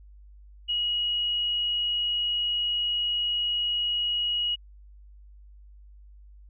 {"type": "tone", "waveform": "sine", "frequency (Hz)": 2900, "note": "F#7", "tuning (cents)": -35, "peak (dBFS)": -24, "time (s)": [0.68, 4.56], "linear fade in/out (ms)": 20, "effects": ["added 50 Hz sine -47 dBFS peak until 6.49 s"]}